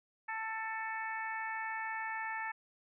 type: harmonic tone with a mistuned harmonic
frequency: 443.4 Hz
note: A4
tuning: 13 cents sharp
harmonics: 2 / 3 / 4 / 5 / 6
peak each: -40 / -46 / -40 / -45 / -53 dBFS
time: 0.28-2.52 s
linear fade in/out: 10 ms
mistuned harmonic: 6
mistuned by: -31 cents
effects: none